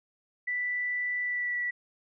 sine tone with pitch glide, 1975.5 to 1951.7 Hz, B6 to B6, 0 to -21 cents, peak -28 dBFS, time 0.47-1.71 s, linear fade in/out 10 ms, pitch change -21 cents, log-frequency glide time 1.22-1.58 s, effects none

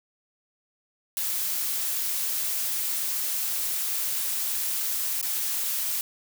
blue noise with dropouts, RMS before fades -28 dBFS, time 1.17-6.01 s, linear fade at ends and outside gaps 1 ms, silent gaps 5.214-5.227 s, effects none

